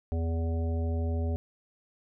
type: harmonic tone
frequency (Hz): 82.41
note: E2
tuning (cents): 0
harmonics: 1 / 3 / 5 / 7 / 9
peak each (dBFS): -27 / -37 / -40 / -42 / -46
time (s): 0.12-1.36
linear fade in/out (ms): 0
effects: none